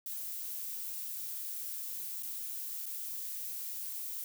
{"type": "noise with dropouts", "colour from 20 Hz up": "violet", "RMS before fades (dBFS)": -40, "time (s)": [0.06, 4.24], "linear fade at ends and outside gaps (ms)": 2, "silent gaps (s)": [[2.226, 2.231], [2.858, 2.863]], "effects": []}